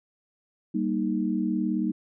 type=chord; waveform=sine; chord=Eb major; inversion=first; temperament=just; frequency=194.45 / 233.3 / 311.1 Hz; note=G3 / Bb3 / Eb4; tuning=-14 / +2 / 0 cents; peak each=-28 dBFS; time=0.74-1.92 s; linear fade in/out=10 ms; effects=none